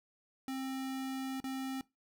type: tone with dropouts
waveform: square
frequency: 264.8 Hz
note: C4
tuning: 21 cents sharp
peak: -37 dBFS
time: 0.48-1.81 s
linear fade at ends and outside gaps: 1 ms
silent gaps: 1.402-1.441 s
effects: noise-tail reverb RT60 0.2 s tail -20 dB re dry